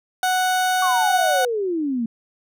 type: tone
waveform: 30% pulse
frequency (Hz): 740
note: F#5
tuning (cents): 0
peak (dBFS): -15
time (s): 0.23-1.45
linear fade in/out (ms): 2
type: exponential sweep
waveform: sine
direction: down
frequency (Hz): 1148 to 221.9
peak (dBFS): -20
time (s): 0.82-2.06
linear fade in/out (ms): 5
effects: none